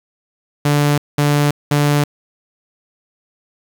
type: tone bursts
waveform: sawtooth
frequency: 145.9 Hz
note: D3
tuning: 11 cents flat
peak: -8 dBFS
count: 3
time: 0.65-2.04 s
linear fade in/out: 5 ms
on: 330 ms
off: 200 ms
effects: 7-bit